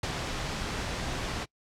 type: noise with ADSR envelope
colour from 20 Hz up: pink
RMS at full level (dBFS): -29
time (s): 0.03-1.46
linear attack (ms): 4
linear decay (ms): 46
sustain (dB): -4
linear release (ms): 34
effects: noise-tail reverb RT60 0.1 s tail -24 dB re dry + low-pass 6000 Hz 12 dB/octave